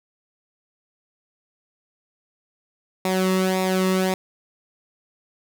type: tone with flanger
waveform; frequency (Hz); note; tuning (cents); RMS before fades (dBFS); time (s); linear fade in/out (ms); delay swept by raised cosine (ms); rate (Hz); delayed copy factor
sawtooth; 187.2; F#3; +20; -21; 3.05-4.14; 2; 0.65 to 1.31; 1.8; -0.7
effects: none